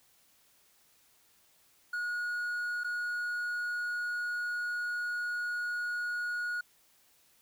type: tone with dropouts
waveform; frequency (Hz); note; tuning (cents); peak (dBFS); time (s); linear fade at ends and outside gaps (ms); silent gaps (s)
triangle; 1448; F#6; -38; -30; 1.93-6.61; 5; 2.836-2.844
effects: white hiss -66 dBFS RMS until 7.41 s